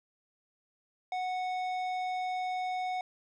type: tone with tanh clipping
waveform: triangle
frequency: 737 Hz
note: F#5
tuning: 7 cents flat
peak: -33 dBFS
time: 1.12-3.01 s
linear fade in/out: 2 ms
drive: 16 dB
effects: none